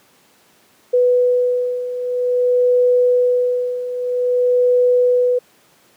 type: beating tone pair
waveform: sine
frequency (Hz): 494.4 / 494.91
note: B4 / B4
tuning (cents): +2 / +4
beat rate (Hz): 0.51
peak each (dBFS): -19 / -14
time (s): 0.93-5.39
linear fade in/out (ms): 10
effects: pink hiss -53 dBFS RMS until 5.96 s + high-pass 200 Hz 12 dB/octave